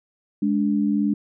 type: tone pair together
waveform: sine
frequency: 208.1 / 289.9 Hz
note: G#3 / D4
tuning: +4 / -22 cents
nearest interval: tritone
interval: 574 cents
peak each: -20 / -22 dBFS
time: 0.42-1.14 s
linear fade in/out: 5 ms
effects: none